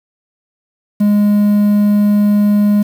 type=tone with quantisation; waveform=triangle; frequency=206.6 Hz; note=G#3; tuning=9 cents flat; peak=-6 dBFS; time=1-2.83 s; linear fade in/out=10 ms; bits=6; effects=none